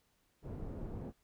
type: low-pass noise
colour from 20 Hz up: pink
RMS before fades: -43 dBFS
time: 0.42-1.13 s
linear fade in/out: 50 ms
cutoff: 470 Hz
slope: 12 dB/octave
effects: pink hiss -75 dBFS RMS until 1.23 s